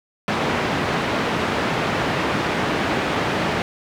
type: band-pass noise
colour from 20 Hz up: pink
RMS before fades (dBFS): -22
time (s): 0.28-3.62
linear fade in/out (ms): 0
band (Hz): 150 to 2600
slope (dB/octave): 12
effects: none